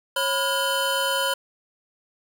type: tone cluster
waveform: square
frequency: 547 / 990 / 1430 / 3059 Hz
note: C#5 / B5 / F6 / G7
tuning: -23 / +4 / +41 / -43 cents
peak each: -28 dBFS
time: 0.16-1.34 s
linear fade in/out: 5 ms
effects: none